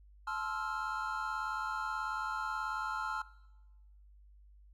triangle chord, F major seventh, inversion first, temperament equal with one note detuned, 866.4 / 1046.5 / 1318.5 / 1396.9 Hz, A5 / C6 / E6 / F6, -27 / 0 / 0 / 0 cents, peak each -39 / -40 / -39 / -37 dBFS, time 0.27-3.22 s, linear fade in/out 5 ms, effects noise-tail reverb RT60 1.0 s tail -19 dB re dry + added 50 Hz sine -56 dBFS peak until 4.73 s

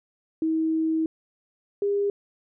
sine tone pair in turn, 320 / 404.1 Hz, D#4 / G#4, +49 / -47 cents, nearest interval major third, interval 404 cents, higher second, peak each -21 dBFS, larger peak neither, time 0.42-1.06 / 1.82-2.1 s, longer first, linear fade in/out 2 ms, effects none

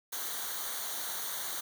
white noise with comb filter, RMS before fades -37 dBFS, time 0.12-1.61 s, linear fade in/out 10 ms, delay 0.39 ms, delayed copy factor -0.75, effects none

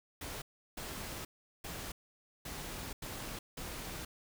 pink noise bursts at uneven times, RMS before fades -43 dBFS, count 6, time 0.21-0.42 / 0.77-1.25 / 1.64-1.92 / 2.45-2.93 / 3.02-3.39 / 3.57-4.05 s, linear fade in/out 5 ms, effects none

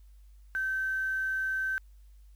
sine tone with quantisation, 1545 Hz, G6, 26 cents flat, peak -28 dBFS, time 0.55-1.78 s, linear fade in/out 0 ms, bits 9, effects added 50 Hz sine -51 dBFS peak until 2.35 s + white hiss -73 dBFS RMS until 2.35 s

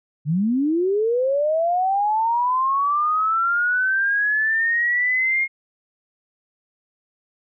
sine linear sweep, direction up, 138.59 to 2147 Hz, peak -17 dBFS, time 0.25-5.48 s, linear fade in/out 50 ms, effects none

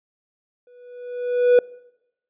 triangle tone with exponential growth, 490.6 Hz, B4, 12 cents flat, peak -7 dBFS, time 0.67-1.59 s, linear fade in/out 2 ms, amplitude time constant 200 ms, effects noise-tail reverb RT60 0.9 s tail -24 dB re dry + resampled to 8000 Hz

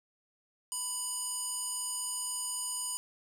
square tone with band-pass filter, 987.8 Hz, B5, in tune, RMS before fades -36 dBFS, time 0.72-2.97 s, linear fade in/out 0 ms, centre 8900 Hz, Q 3.2, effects none

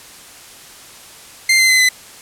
sawtooth tone with pitch steps, 2093 / 2068 / 2043 / 2018 Hz, C7 / C7 / C7 / B6, 0 / -21 / -42 / +37 cents, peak -6 dBFS, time 1.49-1.89 s, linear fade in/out 5 ms, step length 100 ms, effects white hiss -39 dBFS RMS until 2.21 s + low-pass 11000 Hz 12 dB/octave

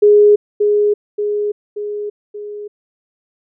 sine tone with echo, 415.3 Hz, G#4, in tune, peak -5 dBFS, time 0.02-0.36 s, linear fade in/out 10 ms, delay 580 ms, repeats 4, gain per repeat -5 dB, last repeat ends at 2.68 s, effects none

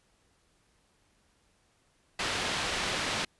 white low-pass noise, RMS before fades -32 dBFS, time 2.19-3.25 s, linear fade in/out 5 ms, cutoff 3700 Hz, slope 12 dB/octave, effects pink hiss -69 dBFS RMS until 3.39 s + resampled to 24000 Hz

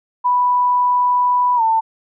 sine tone with pitch glide, 987 to 894.7 Hz, B5 to A5, -1 to +29 cents, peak -12 dBFS, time 0.24-1.81 s, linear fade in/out 20 ms, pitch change -170 cents, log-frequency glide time 1.56-1.62 s, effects none

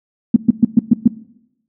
sine tone bursts, 229.6 Hz, A#3, 26 cents flat, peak -3 dBFS, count 6, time 0.34-1.078 s, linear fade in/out 5 ms, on 23 ms, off 120 ms, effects noise-tail reverb RT60 0.9 s tail -20 dB re dry

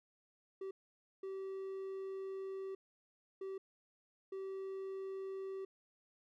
triangle tone bursts at uneven times, 385.3 Hz, G4, 30 cents flat, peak -39 dBFS, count 4, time 0.61-0.71 / 1.23-2.75 / 3.41-3.58 / 4.32-5.65 s, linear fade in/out 5 ms, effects none

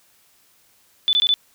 sine tone bursts, 3493 Hz, A7, 13 cents flat, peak -14 dBFS, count 4, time 1.08-1.34 s, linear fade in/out 0 ms, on 50 ms, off 20 ms, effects white hiss -58 dBFS RMS until 1.54 s

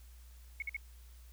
sine tone bursts, 2198 Hz, C#7, 15 cents flat, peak -35 dBFS, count 3, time 0.6-0.766 s, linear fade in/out 2 ms, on 22 ms, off 50 ms, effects added 60 Hz sine -52 dBFS peak until 1.32 s + white hiss -65 dBFS RMS until 1.32 s

